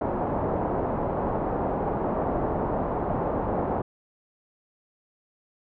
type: low-pass noise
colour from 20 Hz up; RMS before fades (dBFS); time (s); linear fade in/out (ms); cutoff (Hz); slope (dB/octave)
white; -27; 0.01-3.82; 5; 860; 24
effects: none